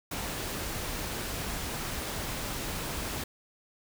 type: noise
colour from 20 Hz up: pink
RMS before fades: -35 dBFS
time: 0.11-3.24 s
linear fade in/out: 5 ms
effects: none